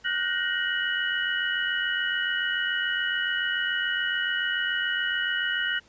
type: tone cluster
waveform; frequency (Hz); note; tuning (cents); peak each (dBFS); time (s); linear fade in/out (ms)
sine; 1443 / 1530 / 1873 / 2942; F#6 / G6 / A#6 / F#7; -44 / -42 / +8 / -11; -30; 0.04-5.8; 20
effects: pink hiss -58 dBFS RMS until 5.88 s + resampled to 16000 Hz